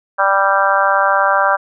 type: harmonic tone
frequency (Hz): 196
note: G3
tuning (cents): 0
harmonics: 3 / 4 / 5 / 6 / 7 / 8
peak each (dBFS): -18 / -18 / -18 / -18 / -18 / -18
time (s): 0.18-1.57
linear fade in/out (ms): 20
effects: none